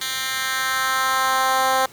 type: tone with high-pass filter sweep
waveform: 10% pulse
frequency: 262.6 Hz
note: C4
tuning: 6 cents sharp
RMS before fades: -21 dBFS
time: 0.01-1.86 s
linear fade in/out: 5 ms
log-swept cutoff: 2700 to 630 Hz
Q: 1.5
effects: pink hiss -45 dBFS RMS until 1.92 s + high-pass 80 Hz 12 dB/octave